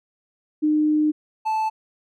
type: tone pair in turn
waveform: sine / triangle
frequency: 304.3 / 875.5 Hz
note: D#4 / A5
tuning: -38 / -9 cents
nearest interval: octave + tritone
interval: 1829 cents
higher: second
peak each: -16 / -18 dBFS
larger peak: first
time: 0.62-1.12 / 1.45-1.7 s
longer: first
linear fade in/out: 20 ms
effects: none